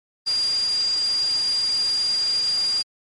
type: tone in noise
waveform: sine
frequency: 4808 Hz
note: D8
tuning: 40 cents sharp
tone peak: -19 dBFS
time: 0.26-2.83 s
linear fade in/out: 20 ms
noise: white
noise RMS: -34 dBFS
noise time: 0.26-2.83 s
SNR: +12 dB
effects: MP3 48 kbps